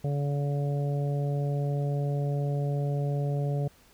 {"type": "harmonic tone", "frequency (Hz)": 142.9, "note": "D3", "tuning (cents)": -47, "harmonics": [1, 2, 3, 4, 5], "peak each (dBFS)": [-26, -42, -37, -38, -42], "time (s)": [0.04, 3.68], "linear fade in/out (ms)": 5, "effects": ["pink hiss -59 dBFS RMS until 3.93 s"]}